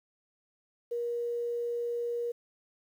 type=tone with quantisation; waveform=sine; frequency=474.9 Hz; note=A#4; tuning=32 cents sharp; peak=-30 dBFS; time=0.91-2.32 s; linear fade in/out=10 ms; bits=10; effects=none